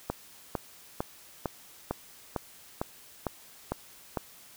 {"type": "click train", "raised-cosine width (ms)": 1, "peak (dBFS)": -15, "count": 10, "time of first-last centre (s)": [0.1, 4.172], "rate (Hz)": 2.21, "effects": ["white hiss -53 dBFS RMS until 4.56 s"]}